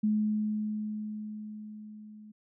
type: tone with level ramp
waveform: sine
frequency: 212.9 Hz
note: G#3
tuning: 43 cents sharp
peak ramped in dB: -23 to -47 dBFS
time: 0.03-2.32 s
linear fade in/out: 10 ms
effects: none